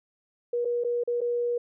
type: tone with dropouts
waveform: sine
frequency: 479.9 Hz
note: B4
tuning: 50 cents flat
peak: -24 dBFS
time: 0.53-1.58 s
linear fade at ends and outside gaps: 5 ms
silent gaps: 0.648-0.653 / 0.838-0.846 / 1.037-1.075 / 1.207-1.214 s
effects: none